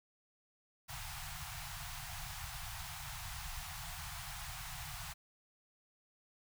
pink band-stop noise, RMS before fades -45 dBFS, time 0.88-5.14 s, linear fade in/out 20 ms, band 160 to 690 Hz, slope 96 dB/octave, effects none

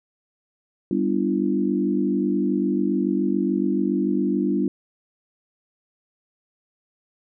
sine chord, G dominant seventh, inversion none, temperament equal with one note detuned, 196 / 246.9 / 293.7 / 340.9 Hz, G3 / B3 / D4 / F4, 0 / 0 / 0 / -42 cents, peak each -24 / -26 / -24 / -25 dBFS, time 0.91-4.68 s, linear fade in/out 2 ms, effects none

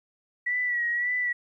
sine tone with vibrato, 1940 Hz, B6, 31 cents flat, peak -24 dBFS, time 0.46-1.33 s, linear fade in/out 10 ms, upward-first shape sine, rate 1.8 Hz, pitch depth 45 cents each way, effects 11-bit

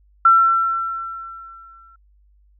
sine tone with exponential decay, 1348 Hz, E6, 38 cents sharp, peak -7 dBFS, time 0.25-1.96 s, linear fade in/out 5 ms, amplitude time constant 370 ms, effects added 50 Hz sine -52 dBFS peak until 2.59 s

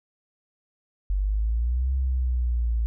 sine exponential two-way sweep, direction up then down, 46.72 to 66.4 to 56.2 Hz, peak -21 dBFS, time 1.1-2.86 s, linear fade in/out 0 ms, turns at 1.93 s, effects none

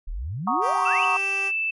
sine exponential sweep, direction up, 31.17 to 3136 Hz, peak -27 dBFS, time 0.07-1.05 s, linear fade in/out 10 ms
sine chord, D# minor seventh, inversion first, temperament equal, 740 / 932.3 / 1108.7 / 1244.5 Hz, F#5 / A#5 / C#6 / D#6, 0 / 0 / 0 / 0 cents, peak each -26 / -27 / -24 / -27 dBFS, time 0.47-1.17 s, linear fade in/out 5 ms
10% pulse tone, 392 Hz, G4, in tune, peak -23 dBFS, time 0.61-1.52 s, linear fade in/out 50 ms
sine tone with pitch glide, 2667 to 2641 Hz, E7 to E7, +20 to +3 cents, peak -22 dBFS, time 0.85-1.71 s, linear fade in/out 10 ms, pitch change -17 cents, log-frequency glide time 0.95-1.6 s
effects MP3 48 kbps

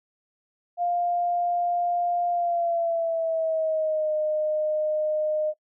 sine tone with pitch glide, 701 to 613.8 Hz, F5 to D#5, +6 to -24 cents, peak -22 dBFS, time 0.77-5.54 s, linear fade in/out 50 ms, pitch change -230 cents, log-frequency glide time 2.3-4.13 s, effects noise-tail reverb RT60 0.1 s tail -20 dB re dry

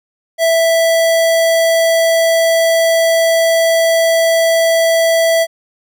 square tone, 659.3 Hz, E5, in tune, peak -10 dBFS, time 0.38-5.47 s, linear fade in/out 50 ms, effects none

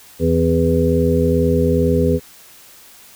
harmonic tone with a mistuned harmonic, 82.3 Hz, E2, 2 cents flat, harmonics 1 / 2 / 3 / 5 / 6, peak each -19 / -19 / -19 / -19 / -19 dBFS, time 0.19-2.2 s, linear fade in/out 50 ms, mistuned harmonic 3, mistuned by +48 cents, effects white hiss -44 dBFS RMS until 3.15 s

